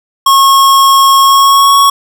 square tone with pitch glide, 1090 to 1111 Hz, C#6 to C#6, -29 to +4 cents, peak -4 dBFS, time 0.26-1.9 s, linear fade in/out 5 ms, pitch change +33 cents, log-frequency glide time 1.21-1.77 s, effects none

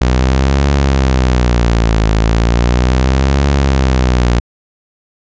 sawtooth tone with vibrato, 61.5 Hz, B1, 7 cents flat, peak -5 dBFS, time 0.01-4.4 s, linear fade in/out 5 ms, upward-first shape triangle, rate 0.36 Hz, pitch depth 240 cents each way, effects resampled to 16000 Hz

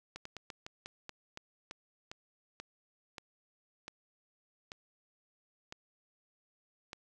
slowing click train, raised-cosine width 0.2 ms, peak -26 dBFS, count 16, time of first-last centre 0.16-6.931 s, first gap 94 ms, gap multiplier 1.2, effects none

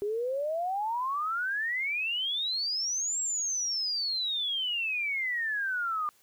sine exponential two-way sweep, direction up then down, 398.9 to 7660 to 1194 Hz, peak -28 dBFS, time 0.02-6.09 s, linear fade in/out 0 ms, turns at 3.2 s, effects white hiss -64 dBFS RMS until 6.22 s

